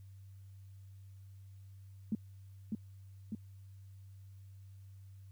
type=tone with echo; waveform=sine; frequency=215.3 Hz; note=A3; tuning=37 cents flat; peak=-30 dBFS; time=2.12-2.15 s; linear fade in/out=2 ms; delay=600 ms; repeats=2; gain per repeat=-3 dB; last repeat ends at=3.35 s; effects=added 97 Hz sine -51 dBFS peak until 5.31 s + white hiss -75 dBFS RMS until 5.31 s